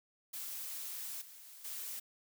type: noise with level steps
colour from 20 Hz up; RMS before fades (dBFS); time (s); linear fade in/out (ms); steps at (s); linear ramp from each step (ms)
blue; -43 / -54 / -43; 0.33-2; 10; 1.21 / 1.64; 10
effects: none